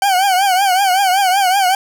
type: tone with vibrato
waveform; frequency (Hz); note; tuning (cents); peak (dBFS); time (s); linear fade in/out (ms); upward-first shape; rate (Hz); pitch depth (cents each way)
40% pulse; 764; G5; -45; -10; 0.02-1.75; 2; triangle; 5.3; 120
effects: none